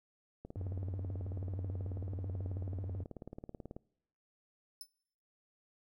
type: click train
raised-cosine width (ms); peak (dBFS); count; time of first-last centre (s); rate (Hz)
2; -32; 62; 0.45-3.765; 18.4
type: tone with vibrato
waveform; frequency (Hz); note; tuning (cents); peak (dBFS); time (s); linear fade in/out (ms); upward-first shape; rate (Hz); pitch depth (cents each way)
triangle; 93.1; F#2; +11; -35; 0.56-3.04; 10; sine; 13; 110
type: tone with exponential decay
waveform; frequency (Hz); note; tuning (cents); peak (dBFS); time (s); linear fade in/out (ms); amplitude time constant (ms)
20% pulse; 5274; E8; 0; -34; 4.81-4.88; 1; 15
effects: noise-tail reverb RT60 0.8 s tail -25 dB re dry